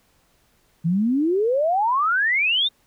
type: exponential sweep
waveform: sine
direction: up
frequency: 157.8 to 3729 Hz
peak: -17 dBFS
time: 0.84-2.69 s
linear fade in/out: 20 ms
effects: pink hiss -62 dBFS RMS until 2.86 s